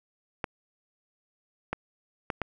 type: clicks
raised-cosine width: 0.5 ms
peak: -14 dBFS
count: 4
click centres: 0.442 / 1.73 / 2.302 / 2.417 s
effects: none